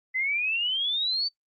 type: exponential sweep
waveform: sine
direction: up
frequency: 2013 to 4604 Hz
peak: -24 dBFS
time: 0.14-1.29 s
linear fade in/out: 20 ms
effects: noise-tail reverb RT60 0.1 s tail -22 dB re dry + Opus 48 kbps